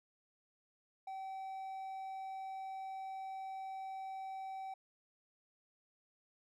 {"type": "tone", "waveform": "triangle", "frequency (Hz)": 768, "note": "G5", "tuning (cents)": -36, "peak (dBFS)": -40, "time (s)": [1.07, 4.74], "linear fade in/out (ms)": 5, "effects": []}